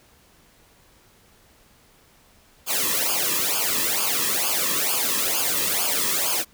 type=noise with flanger; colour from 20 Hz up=white; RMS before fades=-23 dBFS; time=2.66-6.45 s; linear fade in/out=50 ms; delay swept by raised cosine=0.51 to 1.39 ms; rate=2.2 Hz; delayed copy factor=-0.9; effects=pink hiss -56 dBFS RMS until 6.53 s